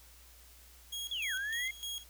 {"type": "tone with tremolo", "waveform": "sawtooth", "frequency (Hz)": 3293, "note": "G#7", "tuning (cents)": -15, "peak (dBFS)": -34, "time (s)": [0.92, 2.04], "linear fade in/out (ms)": 10, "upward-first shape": "square", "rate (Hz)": 3.3, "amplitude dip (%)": 75}
{"type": "linear two-way sweep", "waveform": "sine", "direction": "down then up", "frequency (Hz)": [3472, 1480, 2138], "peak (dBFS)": -34, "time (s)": [1.11, 1.71], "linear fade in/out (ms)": 5, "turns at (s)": 1.34}
{"effects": ["added 60 Hz sine -58 dBFS peak until 2.09 s", "white hiss -59 dBFS RMS until 2.09 s"]}